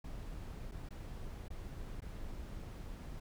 brown noise with dropouts, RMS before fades -45 dBFS, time 0.04-3.2 s, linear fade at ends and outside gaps 5 ms, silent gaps 0.714-0.719 / 0.889-0.906 / 1.483-1.503 / 2.006-2.019 s, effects none

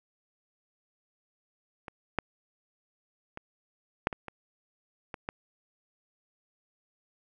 clicks, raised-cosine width 0.5 ms, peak -25 / -11 / -24 / -8 / -21 / -24 / -22 / -18 dBFS, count 8, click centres 1.882 / 2.187 / 3.374 / 4.071 / 4.128 / 4.283 / 5.142 / 5.289 s, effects none

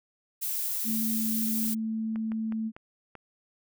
violet noise, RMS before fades -31 dBFS, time 0.41-1.75 s, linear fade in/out 20 ms
sine tone, 221.3 Hz, A3, 10 cents sharp, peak -28 dBFS, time 0.84-2.72 s, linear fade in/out 50 ms
clicks, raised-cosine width 0.5 ms, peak -29 dBFS, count 5, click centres 2.159 / 2.319 / 2.523 / 2.765 / 3.153 s
effects none

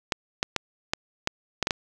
clicks, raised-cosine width 0.2 ms, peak -6 dBFS, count 8, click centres 0.122 / 0.429 / 0.563 / 0.935 / 1.274 / 1.627 / 1.671 / 1.708 s, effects none

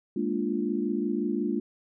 sine chord, Bb dominant seventh, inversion third, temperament equal, 207.7 / 233.1 / 293.7 / 349.2 Hz, Ab3 / Bb3 / D4 / F4, 0 / 0 / 0 / 0 cents, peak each -31 dBFS, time 0.16-1.6 s, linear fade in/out 5 ms, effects none

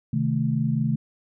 sine chord, A diminished, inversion first, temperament equal, 130.81 / 155.56 / 220 Hz, C3 / Eb3 / A3, 0 / 0 / 0 cents, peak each -25 dBFS, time 0.13-0.96 s, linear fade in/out 5 ms, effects none

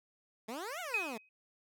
15% pulse exponential two-way sweep, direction up then down, 207.7 to 755 to 207.7 Hz, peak -33 dBFS, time 0.48-1.18 s, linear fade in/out 10 ms, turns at 0.8 s
sine tone with exponential decay, 2524 Hz, D#7, 24 cents sharp, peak -27 dBFS, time 0.94-1.29 s, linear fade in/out 2 ms, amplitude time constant 74 ms
effects none

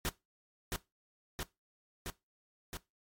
pink noise with echo, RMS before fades -34 dBFS, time 0.05-0.09 s, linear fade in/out 0 ms, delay 670 ms, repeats 4, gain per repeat -2 dB, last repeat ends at 2.77 s, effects noise-tail reverb RT60 0.2 s tail -18 dB re dry + MP3 64 kbps

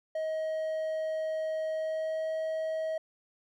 triangle tone with pitch glide, 632 to 636.8 Hz, D#5 to D#5, +27 to +40 cents, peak -28 dBFS, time 0.15-2.98 s, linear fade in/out 5 ms, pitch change +13 cents, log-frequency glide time 1.72-2.32 s, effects none

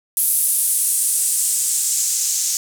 blue noise with band-pass filter sweep, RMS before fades -19 dBFS, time 0.17-2.57 s, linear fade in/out 0 ms, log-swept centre 11000 to 6500 Hz, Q 2.5, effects none

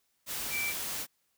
sine tone in noise, 2331 Hz, D7, 14 cents flat, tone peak -31 dBFS, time 0.5-0.74 s, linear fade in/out 50 ms, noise white, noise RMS -36 dBFS, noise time 0.26-1.07 s, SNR +2 dB, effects white hiss -75 dBFS RMS until 1.37 s

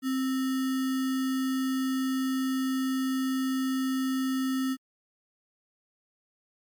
sine tone with sample-and-hold, 262.7 Hz, C4, 7 cents sharp, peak -25 dBFS, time 0.02-4.77 s, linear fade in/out 50 ms, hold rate 1575 Hz, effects MP3 96 kbps

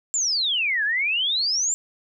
sine exponential two-way sweep, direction down then up, 7459 to 1625 to 7459 Hz, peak -20 dBFS, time 0.14-1.74 s, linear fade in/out 0 ms, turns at 0.84 s, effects none

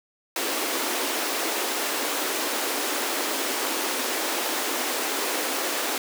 pink high-pass noise, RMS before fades -27 dBFS, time 0.36-5.98 s, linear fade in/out 2 ms, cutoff 270 Hz, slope 48 dB/octave, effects none

